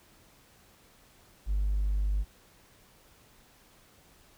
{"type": "tone", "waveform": "triangle", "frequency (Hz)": 50.1, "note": "G1", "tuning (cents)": 38, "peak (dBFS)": -22, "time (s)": [1.46, 2.25], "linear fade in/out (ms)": 50, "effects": ["tanh soft clip ceiling -22 dBFS", "pink hiss -60 dBFS RMS until 4.37 s"]}